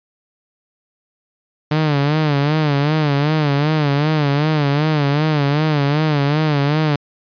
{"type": "tone with vibrato", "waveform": "sawtooth", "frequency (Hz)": 148.3, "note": "D3", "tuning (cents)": 17, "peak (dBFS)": -10, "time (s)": [1.71, 6.96], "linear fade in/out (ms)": 5, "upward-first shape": "sine", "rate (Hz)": 2.6, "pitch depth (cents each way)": 100, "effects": ["resampled to 11025 Hz"]}